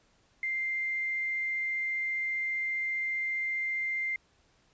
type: tone with quantisation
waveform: sine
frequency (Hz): 2095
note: C7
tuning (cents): +2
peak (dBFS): -29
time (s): 0.43-4.16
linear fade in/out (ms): 2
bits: 9
effects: pink hiss -67 dBFS RMS until 4.73 s + resampled to 16000 Hz